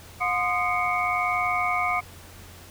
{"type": "tone cluster", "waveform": "sine", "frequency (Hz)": [720, 1040, 1231, 2149, 2250], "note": ["F#5", "C6", "D#6", "C7", "C#7"], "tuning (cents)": [-47, -11, -19, 46, 25], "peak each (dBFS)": [-27, -32, -27, -31, -28], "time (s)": [0.2, 2.01], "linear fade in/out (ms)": 20, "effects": ["added 88 Hz sine -47 dBFS peak until 2.7 s", "pink hiss -47 dBFS RMS until 2.7 s"]}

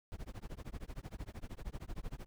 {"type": "noise with tremolo", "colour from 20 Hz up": "brown", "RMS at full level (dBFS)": -41, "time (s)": [0.12, 2.26], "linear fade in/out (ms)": 0, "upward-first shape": "sine", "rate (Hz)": 13, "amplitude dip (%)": 100, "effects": []}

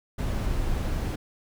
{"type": "noise", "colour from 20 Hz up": "brown", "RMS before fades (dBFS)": -27, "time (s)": [0.18, 1.16], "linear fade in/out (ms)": 10, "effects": []}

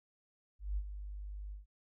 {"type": "tone with ADSR envelope", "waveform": "sine", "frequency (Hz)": 50.1, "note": "G1", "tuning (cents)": 38, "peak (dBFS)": -31, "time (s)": [0.59, 1.66], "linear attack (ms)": 180, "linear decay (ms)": 55, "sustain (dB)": -10, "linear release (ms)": 140, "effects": []}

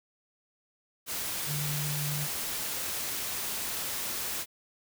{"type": "tone in noise", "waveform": "sine", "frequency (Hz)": 146.83, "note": "D3", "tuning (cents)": 0, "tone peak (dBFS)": -32, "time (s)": [1.46, 2.28], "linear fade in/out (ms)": 50, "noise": "white", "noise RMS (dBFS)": -34, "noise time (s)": [1.06, 4.46], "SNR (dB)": -1, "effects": []}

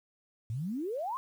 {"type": "exponential sweep", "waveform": "sine", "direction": "up", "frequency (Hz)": [103.9, 1100], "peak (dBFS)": -32, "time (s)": [0.5, 1.17], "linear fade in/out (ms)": 0, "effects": ["10-bit"]}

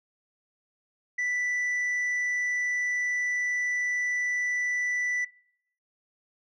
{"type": "tone", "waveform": "sine", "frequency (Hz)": 1975.5, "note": "B6", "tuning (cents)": 0, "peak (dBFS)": -23, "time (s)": [1.18, 5.25], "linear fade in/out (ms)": 10, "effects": ["noise-tail reverb RT60 0.7 s tail -22 dB re dry", "tanh soft clip ceiling -25 dBFS"]}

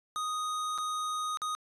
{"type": "tone with dropouts", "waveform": "square", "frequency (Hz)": 1244.5, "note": "D#6", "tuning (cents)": 0, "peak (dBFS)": -32, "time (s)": [0.16, 1.55], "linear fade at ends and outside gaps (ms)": 0, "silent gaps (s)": [[0.778, 0.784], [1.372, 1.418]], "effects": ["resampled to 24000 Hz"]}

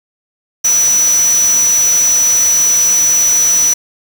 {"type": "tone in noise", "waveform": "sine", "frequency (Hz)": 5920, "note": "F#8", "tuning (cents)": 0, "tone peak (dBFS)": -8, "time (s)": [0.64, 3.74], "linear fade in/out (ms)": 10, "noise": "white", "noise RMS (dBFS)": -21, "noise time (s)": [0.64, 3.74], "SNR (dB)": 10, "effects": []}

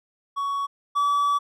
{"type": "tone pair in turn", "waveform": "triangle", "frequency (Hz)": [1120, 1147.5], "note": ["C#6", "D6"], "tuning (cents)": [18, -40], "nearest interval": "unison", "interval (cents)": 42, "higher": "second", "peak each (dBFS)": [-22, -17], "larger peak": "second", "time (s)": [[0.36, 0.67], [0.95, 1.39]], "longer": "second", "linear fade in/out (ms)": 20, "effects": []}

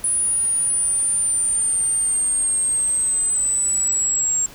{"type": "linear sweep", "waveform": "sine", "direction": "down", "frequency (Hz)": [9800, 7510], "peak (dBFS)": -16, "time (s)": [0.04, 4.46], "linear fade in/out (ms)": 2, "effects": ["tanh soft clip ceiling -13 dBFS", "pink hiss -42 dBFS RMS until 4.54 s"]}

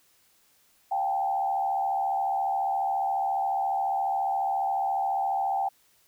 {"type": "tone with frequency modulation", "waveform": "sine", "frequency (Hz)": 784, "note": "G5", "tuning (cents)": 0, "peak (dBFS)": -24, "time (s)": [0.91, 5.69], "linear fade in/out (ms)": 10, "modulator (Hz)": 74.4, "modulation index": 0.83, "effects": ["white hiss -64 dBFS RMS until 6.07 s"]}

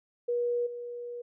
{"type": "tone with level steps", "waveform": "sine", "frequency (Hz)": 481.3, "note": "B4", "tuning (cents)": -45, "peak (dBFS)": [-26, -36], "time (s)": [0.28, 1.22], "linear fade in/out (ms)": 10, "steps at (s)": 0.66, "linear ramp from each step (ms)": 10, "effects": []}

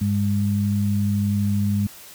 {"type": "tone pair together", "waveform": "sine", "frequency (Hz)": [101.3, 202.9], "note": ["G#2", "G#3"], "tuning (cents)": [-43, -40], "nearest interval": "octave", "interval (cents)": 1203, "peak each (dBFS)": -21, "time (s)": [0.01, 1.87], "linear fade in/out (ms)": 5, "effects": ["white hiss -43 dBFS RMS until 2.14 s"]}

